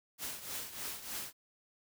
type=noise with tremolo; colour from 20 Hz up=white; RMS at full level=-39 dBFS; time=0.18-1.33 s; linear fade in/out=50 ms; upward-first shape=triangle; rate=3.3 Hz; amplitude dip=75%; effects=none